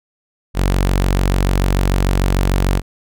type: tone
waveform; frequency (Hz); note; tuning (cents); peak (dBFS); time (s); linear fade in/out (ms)
sawtooth; 46.77; F#1; +19; -9; 0.54-2.82; 50
effects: none